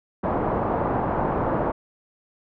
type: low-pass noise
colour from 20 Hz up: white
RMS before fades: -24 dBFS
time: 0.23-1.72 s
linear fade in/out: 10 ms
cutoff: 990 Hz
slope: 24 dB/octave
effects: none